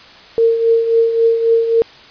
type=tone with tremolo; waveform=sine; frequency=457.7 Hz; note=A#4; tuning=32 cents flat; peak=-7 dBFS; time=0.38-1.82 s; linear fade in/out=0 ms; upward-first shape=triangle; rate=3.7 Hz; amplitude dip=65%; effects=white hiss -40 dBFS RMS until 2.1 s + resampled to 11025 Hz